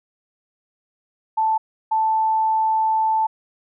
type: tone bursts at uneven times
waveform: sine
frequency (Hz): 880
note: A5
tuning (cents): 0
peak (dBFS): -16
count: 2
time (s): 1.37-1.58 / 1.91-3.27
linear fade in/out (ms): 10
effects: none

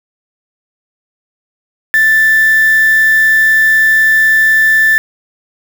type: tone with quantisation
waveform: sine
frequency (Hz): 1762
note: A6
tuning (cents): +2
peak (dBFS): -6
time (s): 1.94-4.98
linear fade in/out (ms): 0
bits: 3
effects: none

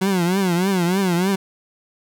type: tone with vibrato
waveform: 30% pulse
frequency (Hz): 183.6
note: F#3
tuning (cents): -13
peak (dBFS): -14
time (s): 0.01-1.36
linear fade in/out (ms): 10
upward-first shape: triangle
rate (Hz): 3.3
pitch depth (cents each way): 160
effects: none

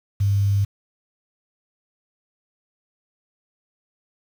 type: tone with quantisation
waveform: sine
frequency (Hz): 100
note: G2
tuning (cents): +35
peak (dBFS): -16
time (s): 0.2-0.65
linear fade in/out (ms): 10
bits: 7
effects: none

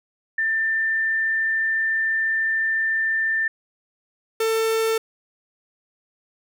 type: tone pair in turn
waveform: sine / 45% pulse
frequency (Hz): 1787 / 446.8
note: A6 / A4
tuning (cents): +26 / +27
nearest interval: 2 octaves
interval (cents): 2399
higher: first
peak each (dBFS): -19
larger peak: neither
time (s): 0.38-3.48 / 4.4-4.98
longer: first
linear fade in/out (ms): 5
effects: none

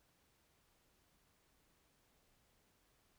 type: silence
effects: pink hiss -75 dBFS RMS until 3.18 s

